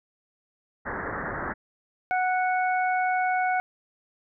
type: low-pass noise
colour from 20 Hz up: white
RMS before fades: -32 dBFS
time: 0.85-1.54 s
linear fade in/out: 20 ms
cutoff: 1900 Hz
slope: 96 dB/octave
type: harmonic tone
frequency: 738 Hz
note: F#5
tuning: 5 cents flat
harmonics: 1 / 2 / 3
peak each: -23 / -29 / -33 dBFS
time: 2.11-3.6 s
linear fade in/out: 0 ms
effects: none